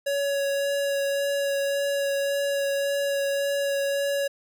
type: tone with vibrato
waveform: square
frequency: 560 Hz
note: C#5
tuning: 18 cents sharp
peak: -24 dBFS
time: 0.06-4.28 s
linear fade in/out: 10 ms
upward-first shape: sine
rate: 1.8 Hz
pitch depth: 10 cents each way
effects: none